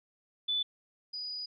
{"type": "tone pair in turn", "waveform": "sine", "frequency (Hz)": [3488, 4933], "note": ["A7", "D#8"], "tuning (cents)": [-16, -16], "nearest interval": "tritone", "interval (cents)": 600, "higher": "second", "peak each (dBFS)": [-28, -36], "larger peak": "first", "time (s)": [[0.48, 0.63], [1.13, 1.46]], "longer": "second", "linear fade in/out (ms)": 10, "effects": []}